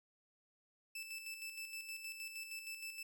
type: tone with tremolo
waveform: sawtooth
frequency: 2637 Hz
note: E7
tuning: in tune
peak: -40 dBFS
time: 0.95-3.03 s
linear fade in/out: 5 ms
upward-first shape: square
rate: 6.4 Hz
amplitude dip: 50%
effects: none